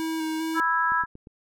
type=tone with vibrato; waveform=square; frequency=319.5 Hz; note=D#4; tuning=46 cents sharp; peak=-27 dBFS; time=0-0.6 s; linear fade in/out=0 ms; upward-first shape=square; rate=2.5 Hz; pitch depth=15 cents each way
type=chord; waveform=sine; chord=E major; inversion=second; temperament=just; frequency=988.9 / 1318.5 / 1648.1 Hz; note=B5 / E6 / G#6; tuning=+2 / 0 / -14 cents; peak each=-25 dBFS; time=0.54-1.06 s; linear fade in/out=50 ms
type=click train; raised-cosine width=3 ms; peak=-31 dBFS; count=4; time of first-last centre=0.92-1.271 s; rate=8.54 Hz
effects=none